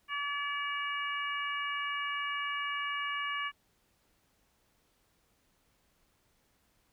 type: harmonic tone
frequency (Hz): 573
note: D5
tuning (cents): -43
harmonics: 2 / 3 / 4 / 5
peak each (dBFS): -36 / -38 / -39 / -40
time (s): 0.08-3.52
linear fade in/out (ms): 50
effects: pink hiss -72 dBFS RMS until 6.92 s